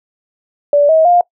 sine tone with pitch steps, 579 / 638.7 / 704.6 Hz, D5 / D#5 / F5, -25 / +45 / +15 cents, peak -6 dBFS, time 0.73-1.21 s, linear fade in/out 2 ms, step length 160 ms, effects noise-tail reverb RT60 0.1 s tail -23 dB re dry

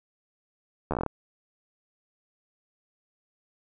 slowing click train, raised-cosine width 1 ms, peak -14 dBFS, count 9, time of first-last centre 0.91-1.063 s, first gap 12 ms, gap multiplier 1.13, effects none

